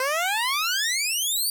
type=exponential sweep; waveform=15% pulse; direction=up; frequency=507 to 4732 Hz; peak=-16 dBFS; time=0-1.5 s; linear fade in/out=2 ms; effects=none